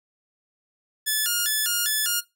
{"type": "tone with vibrato", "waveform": "5% pulse", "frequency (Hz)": 1568, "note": "G6", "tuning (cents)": 0, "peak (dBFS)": -11, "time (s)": [1.06, 2.21], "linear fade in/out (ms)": 20, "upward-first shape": "square", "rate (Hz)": 2.5, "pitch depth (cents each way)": 170, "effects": ["noise-tail reverb RT60 0.2 s tail -18 dB re dry"]}